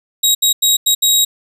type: tone bursts at uneven times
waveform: 20% pulse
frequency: 3810 Hz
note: A#7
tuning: 37 cents sharp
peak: -4 dBFS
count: 5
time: 0.23-0.35 / 0.42-0.53 / 0.62-0.77 / 0.86-0.95 / 1.02-1.25 s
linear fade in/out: 10 ms
effects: none